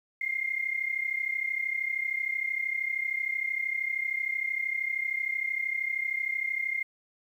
sine tone pair together, 2093 / 2126 Hz, C7 / C7, 0 / +27 cents, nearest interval unison, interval 27 cents, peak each -32 / -30 dBFS, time 0.21-6.83 s, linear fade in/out 5 ms, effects 10-bit

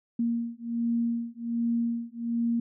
sine beating tone pair, 233.1 / 234.4 Hz, A#3 / A#3, 0 / +10 cents, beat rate 1.3 Hz, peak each -29 dBFS, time 0.19-2.6 s, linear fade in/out 5 ms, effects none

